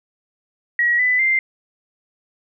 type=tone with pitch steps; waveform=sine; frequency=1911 / 1998 / 2091 Hz; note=A#6 / B6 / C7; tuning=+43 / +20 / -2 cents; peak=-14 dBFS; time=0.79-1.39 s; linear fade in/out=2 ms; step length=200 ms; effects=none